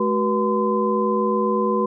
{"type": "tone cluster", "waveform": "sine", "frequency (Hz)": [213.4, 375.5, 483.7, 1025], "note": ["G#3", "F#4", "B4", "C6"], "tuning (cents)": [47, 26, -36, -36], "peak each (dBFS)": -23, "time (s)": [0, 1.86], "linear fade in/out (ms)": 5, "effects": []}